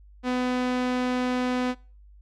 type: tone with low-pass filter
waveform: sawtooth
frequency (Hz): 250.8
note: B3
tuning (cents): +27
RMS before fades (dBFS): -26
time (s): 0.23-1.75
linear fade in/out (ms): 50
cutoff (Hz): 4600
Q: 0.59
effects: noise-tail reverb RT60 0.4 s tail -24 dB re dry + added 50 Hz sine -48 dBFS peak until 2.21 s